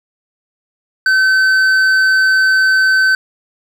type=tone with hard clipping; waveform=sine; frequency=1532 Hz; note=G6; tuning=40 cents flat; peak=-10 dBFS; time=1.06-3.15 s; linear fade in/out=2 ms; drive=6 dB; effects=none

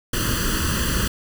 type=noise with comb filter; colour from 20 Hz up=pink; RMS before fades=-22 dBFS; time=0.13-1.08 s; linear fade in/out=5 ms; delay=0.66 ms; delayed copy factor=+1; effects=none

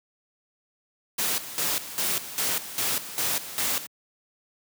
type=noise with tremolo; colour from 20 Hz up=white; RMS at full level=-26 dBFS; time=1.18-3.87 s; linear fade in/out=10 ms; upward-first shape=square; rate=2.5 Hz; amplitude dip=75%; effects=high-pass 100 Hz 12 dB/octave

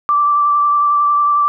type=tone with vibrato; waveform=sine; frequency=1169 Hz; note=D6; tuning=8 cents flat; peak=-10 dBFS; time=0.09-1.48 s; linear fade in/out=0 ms; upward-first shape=triangle; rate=11 Hz; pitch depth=18 cents each way; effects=none

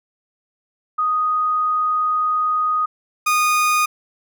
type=tone pair in turn; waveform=sine / 30% pulse; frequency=1244.5 / 1231.6 Hz; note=D#6 / D#6; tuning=0 / -18 cents; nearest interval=unison; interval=18 cents; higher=first; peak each=-16 / -12 dBFS; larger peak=second; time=0.98-2.86 / 3.26-3.86 s; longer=first; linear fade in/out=10 ms; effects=none

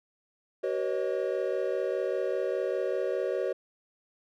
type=tone cluster; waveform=triangle; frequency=378.5 / 480 / 545 / 620 Hz; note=F#4 / B4 / C#5 / D#5; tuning=+39 / -49 / -29 / -6 cents; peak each=-30 / -31 / -30 / -34 dBFS; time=0.63-3.53 s; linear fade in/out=10 ms; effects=none

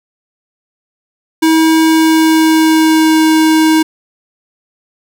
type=tone with pitch glide; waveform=square; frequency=320.7 to 316.3 Hz; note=E4 to D#4; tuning=-48 to +29 cents; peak=-7 dBFS; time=1.42-3.83 s; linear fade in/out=10 ms; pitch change=-23 cents; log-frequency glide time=1.82-3.23 s; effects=none

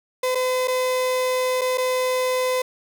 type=tone with dropouts; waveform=35% pulse; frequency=509 Hz; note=C5; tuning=48 cents flat; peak=-18 dBFS; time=0.23-2.62 s; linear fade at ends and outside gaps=5 ms; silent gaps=0.349-0.353 / 0.675-0.68 / 1.612-1.615 / 1.775-1.78 s; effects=none

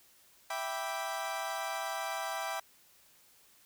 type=chord; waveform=30% pulse; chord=E minor seventh; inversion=none; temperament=equal with one note detuned; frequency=659.3 / 784 / 984.9 / 1174.7 Hz; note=E5 / G5 / B5 / D6; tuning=0 / 0 / -5 / 0 cents; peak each=-37 / -36 / -39 / -40 dBFS; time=0.5-2.6 s; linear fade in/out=5 ms; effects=white hiss -63 dBFS RMS until 3.65 s

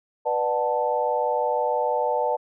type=chord; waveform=sine; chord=B minor seventh; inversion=none; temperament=equal with one note detuned; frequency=493.9 / 593.8 / 740 / 880 Hz; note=B4 / D5 / F#5 / A5; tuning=0 / +19 / 0 / 0 cents; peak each=-26 / -26 / -29 / -25 dBFS; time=0.25-2.37 s; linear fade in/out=20 ms; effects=none

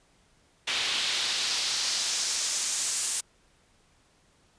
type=noise with band-pass filter sweep; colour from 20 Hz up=pink; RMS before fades=-29 dBFS; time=0.67-3.21 s; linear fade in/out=10 ms; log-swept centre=3200 to 8300 Hz; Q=1.7; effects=pink hiss -64 dBFS RMS until 4.58 s + resampled to 22050 Hz

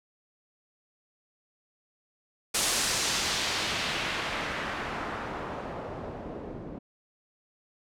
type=noise with low-pass filter sweep; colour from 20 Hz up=white; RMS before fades=-32 dBFS; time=2.54-6.79 s; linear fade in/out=10 ms; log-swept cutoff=9200 to 350 Hz; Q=0.99; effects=none

